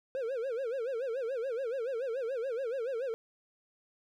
triangle tone with vibrato, 495.5 Hz, B4, 6 cents sharp, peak -30 dBFS, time 0.15-3.14 s, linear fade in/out 0 ms, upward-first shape sine, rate 7 Hz, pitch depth 190 cents each way, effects none

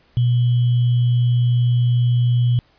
sine tone with sample-and-hold, 121.3 Hz, B2, 31 cents flat, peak -13 dBFS, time 0.17-2.59 s, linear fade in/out 0 ms, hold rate 3150 Hz, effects pink hiss -57 dBFS RMS until 2.78 s + resampled to 11025 Hz

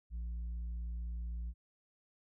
sine tone with tanh clipping, 57.9 Hz, A#1, 11 cents flat, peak -38 dBFS, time 0.1-1.54 s, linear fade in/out 50 ms, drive 3 dB, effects none

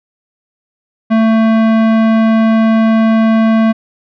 sine tone with tanh clipping, 222.9 Hz, A3, 23 cents sharp, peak -9 dBFS, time 1.1-3.73 s, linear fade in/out 20 ms, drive 18 dB, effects none

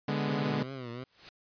sawtooth chord, G# diminished, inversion second, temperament equal, 146.83 / 207.7 / 246.9 Hz, D3 / G#3 / B3, 0 / 0 / 0 cents, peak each -28 / -29 / -32 dBFS, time 0.08-0.63 s, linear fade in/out 5 ms
15% pulse tone with vibrato, 126.5 Hz, B2, 42 cents sharp, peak -32 dBFS, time 0.28-1.04 s, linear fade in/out 5 ms, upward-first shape triangle, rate 2.8 Hz, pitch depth 150 cents each way
white noise with exponential growth, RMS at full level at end -43 dBFS, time 0.99-1.29 s, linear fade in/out 1 ms, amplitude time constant 65 ms
effects resampled to 11025 Hz

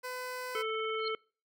15% pulse tone, 504 Hz, B4, 35 cents sharp, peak -31 dBFS, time 0.03-0.63 s, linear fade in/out 20 ms
harmonic tone, 440 Hz, A4, in tune, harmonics 1 / 3 / 5 / 7, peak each -34 / -37 / -40 / -42 dBFS, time 0.55-1.15 s, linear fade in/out 2 ms
sine tone with exponential growth, 4200 Hz, C8, 6 cents sharp, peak -32 dBFS, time 0.98-1.08 s, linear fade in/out 1 ms, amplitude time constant 21 ms
effects noise-tail reverb RT60 0.4 s tail -26 dB re dry

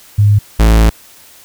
sine / 45% pulse tone pair in turn, 103.2 / 54.78 Hz, G#2 / A1, -10 / -7 cents, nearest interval major seventh, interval 1097 cents, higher first, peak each -5 dBFS, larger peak neither, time 0.18-0.39 / 0.59-0.9 s, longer second, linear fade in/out 10 ms, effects white hiss -41 dBFS RMS until 1.44 s

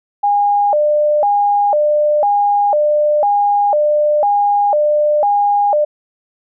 sine tone with vibrato, 698.5 Hz, F5, in tune, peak -10 dBFS, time 0.23-5.85 s, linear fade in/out 10 ms, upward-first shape square, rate 1 Hz, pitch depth 270 cents each way, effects none

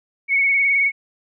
sine tone with vibrato, 2217 Hz, C#7, in tune, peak -14 dBFS, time 0.28-0.92 s, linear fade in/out 50 ms, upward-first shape sine, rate 19 Hz, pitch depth 33 cents each way, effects none

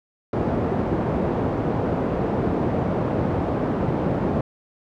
pink band-pass noise, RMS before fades -23 dBFS, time 0.33-4.41 s, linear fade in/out 2 ms, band 110 to 670 Hz, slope 12 dB/octave, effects none

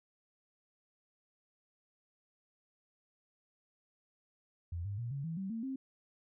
sine tone with pitch steps, 85.7 / 100.74 / 118.43 / 139.22 / 163.66 / 192.39 / 226.2 / 265.9 Hz, F2 / G2 / A#2 / C#3 / E3 / G3 / A3 / C4, -32 / +48 / +28 / +8 / -12 / -32 / +48 / +28 cents, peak -36 dBFS, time 4.72-5.76 s, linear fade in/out 5 ms, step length 130 ms, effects none

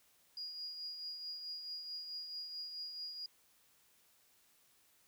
sine tone with tremolo, 4868 Hz, D#8, 39 cents flat, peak -40 dBFS, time 0.37-3.26 s, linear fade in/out 2 ms, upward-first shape triangle, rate 4.6 Hz, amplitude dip 50%, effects white hiss -70 dBFS RMS until 5.07 s

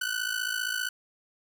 sawtooth ring-modulated tone, 1494 Hz, F#6, 16 cents sharp, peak -22 dBFS, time 0.01-0.89 s, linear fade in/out 5 ms, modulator 27.6 Hz, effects none

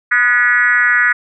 sine tone with frequency modulation, 1700 Hz, G#6, 40 cents sharp, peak -9 dBFS, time 0.11-1.13 s, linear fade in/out 10 ms, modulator 234 Hz, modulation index 1.5, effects none

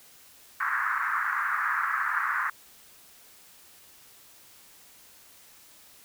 pink band-pass noise, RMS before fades -28 dBFS, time 0.6-2.5 s, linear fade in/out 5 ms, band 1100 to 1800 Hz, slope 48 dB/octave, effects white hiss -54 dBFS RMS until 6.04 s

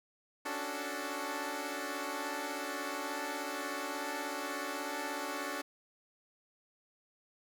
10% pulse chord, D major seventh, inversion third, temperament equal, 277.2 / 293.7 / 370 / 440 Hz, C#4 / D4 / F#4 / A4, 0 / 0 / 0 / 0 cents, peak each -34 / -32 / -35 / -35 dBFS, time 0.45-5.62 s, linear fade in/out 10 ms, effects none

